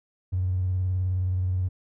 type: tone with vibrato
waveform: triangle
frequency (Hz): 92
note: F#2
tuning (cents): -9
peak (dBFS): -19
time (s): 0.32-1.69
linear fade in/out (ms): 20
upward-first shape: sine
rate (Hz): 19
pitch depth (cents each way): 43
effects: tanh soft clip ceiling -20 dBFS